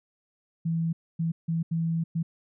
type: tone bursts at uneven times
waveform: sine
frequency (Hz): 164.81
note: E3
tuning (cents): 0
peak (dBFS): -24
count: 5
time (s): 0.65-0.93 / 1.19-1.32 / 1.48-1.63 / 1.71-2.04 / 2.15-2.23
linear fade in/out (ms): 10
effects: none